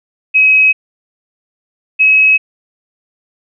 sine tone pair in turn, 2547 / 2560 Hz, D#7 / D#7, +40 / +49 cents, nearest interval unison, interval 9 cents, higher second, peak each -5 dBFS, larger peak neither, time 0.34-0.73 / 1.99-2.38 s, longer neither, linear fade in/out 20 ms, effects none

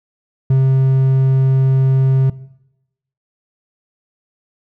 triangle tone, 132.9 Hz, C3, 27 cents sharp, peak -7 dBFS, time 0.5-2.3 s, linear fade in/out 5 ms, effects noise-tail reverb RT60 0.9 s tail -19 dB re dry

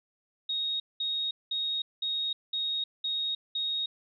sine tone bursts, 3748 Hz, A#7, 9 cents sharp, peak -28 dBFS, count 7, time 0.49-3.86 s, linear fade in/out 5 ms, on 310 ms, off 200 ms, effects none

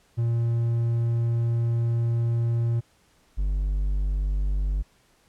triangle tone pair in turn, 116.8 / 49.11 Hz, A#2 / G1, +4 / +4 cents, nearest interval octave + minor third, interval 1500 cents, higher first, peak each -19 / -20 dBFS, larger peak first, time 0.17-2.81 / 3.37-4.83 s, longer first, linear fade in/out 20 ms, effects pink hiss -62 dBFS RMS until 5.28 s + low-pass 11000 Hz 12 dB/octave

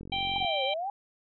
click train, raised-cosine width 3 ms, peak -30 dBFS, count 21, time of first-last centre 0.01-0.448 s, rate 45.7 Hz
harmonic tone, 784 Hz, G5, in tune, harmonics 1 / 3 / 4 / 5, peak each -32 / -35 / -32 / -38 dBFS, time 0.12-0.74 s, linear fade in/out 5 ms
sine exponential two-way sweep, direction down then up, 827 to 518 to 827 Hz, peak -30 dBFS, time 0.36-0.9 s, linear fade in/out 2 ms, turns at 0.64 s
effects none

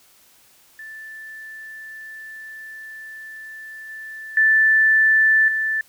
sine tone with level steps, 1760 Hz, A6, in tune, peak -34 / -32 / -12 / -19 dBFS, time 0.79-5.81 s, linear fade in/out 2 ms, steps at 3.89 / 4.37 / 5.48 s, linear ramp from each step 2 ms, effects white hiss -54 dBFS RMS until 5.88 s

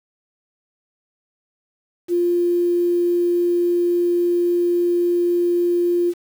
sine tone with quantisation, 349.2 Hz, F4, in tune, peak -15 dBFS, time 2.08-6.14 s, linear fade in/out 50 ms, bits 7, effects none

